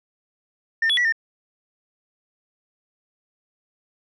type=tone with pitch steps; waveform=sine; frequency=1809 / 3387 / 1946 / 1810 Hz; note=A6 / G#7 / B6 / A6; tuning=+48 / +33 / -26 / +48 cents; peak=-15 dBFS; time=0.82-1.124 s; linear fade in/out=5 ms; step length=76 ms; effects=tanh soft clip ceiling -15 dBFS